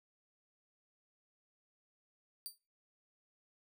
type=tone with exponential decay; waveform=15% pulse; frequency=4647 Hz; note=D8; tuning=19 cents flat; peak=-32 dBFS; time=2.46-2.58 s; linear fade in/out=0 ms; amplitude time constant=25 ms; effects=noise-tail reverb RT60 0.4 s tail -26 dB re dry